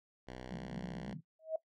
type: tone with pitch glide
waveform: 5% pulse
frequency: 63.2 to 62.8 Hz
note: B1 to B1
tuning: +41 to +30 cents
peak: -34 dBFS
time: 0.27-1.14 s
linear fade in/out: 10 ms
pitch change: -11 cents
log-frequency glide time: 0.58-0.87 s
type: band-pass noise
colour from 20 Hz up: white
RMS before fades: -45 dBFS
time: 0.51-1.21 s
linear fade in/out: 5 ms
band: 150 to 200 Hz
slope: 48 dB/octave
type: tone with exponential growth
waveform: sine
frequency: 638 Hz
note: D#5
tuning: 43 cents sharp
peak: -29 dBFS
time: 1.39-1.56 s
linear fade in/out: 5 ms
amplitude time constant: 36 ms
effects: noise-tail reverb RT60 0.1 s tail -18 dB re dry + low-pass 5000 Hz 12 dB/octave